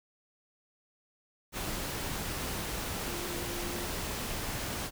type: tone in noise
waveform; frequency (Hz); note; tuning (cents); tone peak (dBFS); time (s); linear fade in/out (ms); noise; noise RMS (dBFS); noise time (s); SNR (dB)
sine; 349.2; F4; 0; -41; 3.05-3.89; 50; pink; -36; 1.52-4.91; -8
effects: none